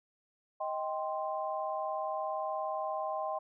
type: chord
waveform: sine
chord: C minor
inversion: first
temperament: just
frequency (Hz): 627.9 / 784.9 / 1046.5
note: Eb5 / G5 / C6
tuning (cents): +16 / +2 / 0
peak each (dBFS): -36 / -37 / -38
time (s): 0.6-3.39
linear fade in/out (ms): 10
effects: none